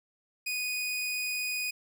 sawtooth tone, 2481 Hz, D#7, 6 cents flat, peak -27 dBFS, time 0.46-1.71 s, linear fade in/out 10 ms, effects none

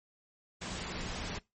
sine tone in noise, 181.1 Hz, F#3, 37 cents flat, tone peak -47 dBFS, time 0.61-1.39 s, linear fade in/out 10 ms, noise pink, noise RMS -39 dBFS, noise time 0.61-1.39 s, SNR -11 dB, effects noise-tail reverb RT60 0.2 s tail -21 dB re dry + MP3 32 kbps

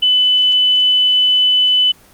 sine tone, 3000 Hz, F#7, 23 cents sharp, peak -9 dBFS, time 0.02-1.92 s, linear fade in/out 10 ms, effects pink hiss -46 dBFS RMS until 2.13 s + Opus 32 kbps

